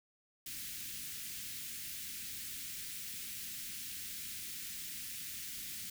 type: band-stop noise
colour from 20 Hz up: white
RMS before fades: -44 dBFS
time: 0.46-5.9 s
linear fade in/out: 5 ms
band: 280 to 1800 Hz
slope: 24 dB/octave
effects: none